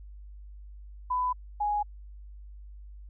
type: tone pair in turn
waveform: sine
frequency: 1000 / 830.8 Hz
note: B5 / G#5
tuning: +21 / 0 cents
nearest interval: minor third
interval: 321 cents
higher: first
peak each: -25 dBFS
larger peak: neither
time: 1.1-1.33 / 1.6-1.83 s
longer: neither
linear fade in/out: 10 ms
effects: added 50 Hz sine -43 dBFS peak until 3.09 s